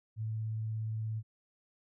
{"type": "tone with vibrato", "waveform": "sine", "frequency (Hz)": 110, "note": "A2", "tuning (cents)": 0, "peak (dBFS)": -33, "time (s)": [0.16, 1.23], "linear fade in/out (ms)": 50, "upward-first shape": "sine", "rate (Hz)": 17, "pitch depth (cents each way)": 9, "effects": []}